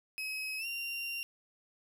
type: tone with pitch glide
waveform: 35% pulse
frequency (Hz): 2553 to 2768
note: D#7 to F7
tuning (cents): +44 to -16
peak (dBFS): -34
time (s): 0.18-1.23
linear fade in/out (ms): 0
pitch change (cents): +140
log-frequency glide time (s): 0.58-0.66
effects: none